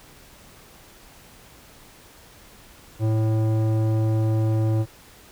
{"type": "tone with low-pass filter", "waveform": "square", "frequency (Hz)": 110, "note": "A2", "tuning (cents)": 0, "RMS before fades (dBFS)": -21, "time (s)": [2.99, 4.86], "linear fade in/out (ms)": 50, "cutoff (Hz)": 580, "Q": 0.86, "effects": ["pink hiss -49 dBFS RMS until 5.31 s"]}